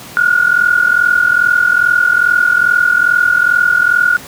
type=tone pair together; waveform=sine; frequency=1418.6 / 1461 Hz; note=F6 / F#6; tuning=+27 / -22 cents; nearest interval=minor second; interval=51 cents; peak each=-11 / -11 dBFS; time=0.17-4.17 s; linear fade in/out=0 ms; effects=pink hiss -32 dBFS RMS until 4.27 s + high-pass 100 Hz 12 dB/octave